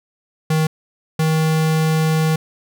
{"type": "tone pair in turn", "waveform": "square", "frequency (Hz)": [157.5, 158.24], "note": ["D#3", "D#3"], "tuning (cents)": [21, 30], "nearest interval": "unison", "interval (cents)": 9, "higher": "second", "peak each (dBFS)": -15, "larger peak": "neither", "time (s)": [[0.5, 0.67], [1.19, 2.36]], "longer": "second", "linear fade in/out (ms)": 5, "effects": []}